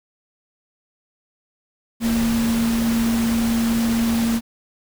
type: tone in noise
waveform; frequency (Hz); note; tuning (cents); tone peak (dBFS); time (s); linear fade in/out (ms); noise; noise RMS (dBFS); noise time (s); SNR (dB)
sine; 230; A#3; -23; -17; 2-4.41; 50; pink; -28; 2-4.41; +8
effects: none